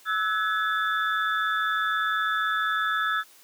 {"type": "tone cluster", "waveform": "sine", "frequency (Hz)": [1307, 1491, 1692, 3524], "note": ["E6", "F#6", "G#6", "A7"], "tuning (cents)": [-15, 13, 32, 2], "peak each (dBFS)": [-26, -32, -27, -35], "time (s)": [0.05, 3.24], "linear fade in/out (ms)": 50, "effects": ["white hiss -54 dBFS RMS until 3.43 s", "high-pass 300 Hz 12 dB/octave"]}